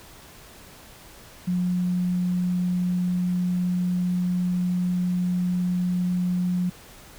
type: tone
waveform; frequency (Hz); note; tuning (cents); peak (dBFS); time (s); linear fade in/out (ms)
sine; 179.5; F3; +48; -21; 1.47-6.7; 10
effects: pink hiss -47 dBFS RMS until 7.18 s